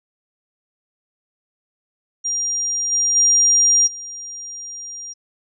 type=tone with level steps; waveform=sine; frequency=5700 Hz; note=F8; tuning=34 cents sharp; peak=-19 / -15 / -11 / -30 dBFS; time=2.24-5.14 s; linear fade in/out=20 ms; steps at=2.91 / 3.15 / 3.86 s; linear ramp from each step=20 ms; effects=none